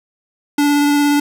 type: tone with vibrato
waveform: square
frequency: 289.6 Hz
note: D4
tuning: 24 cents flat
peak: -12 dBFS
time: 0.58-1.2 s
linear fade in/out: 5 ms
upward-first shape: square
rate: 17 Hz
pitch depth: 8 cents each way
effects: 7-bit